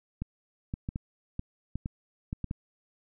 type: clicks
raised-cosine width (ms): 5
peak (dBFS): -20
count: 10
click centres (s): 0.22 / 0.739 / 0.889 / 0.959 / 1.394 / 1.756 / 1.859 / 2.329 / 2.443 / 2.511
effects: none